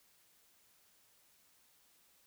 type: silence
effects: white hiss -69 dBFS RMS until 2.26 s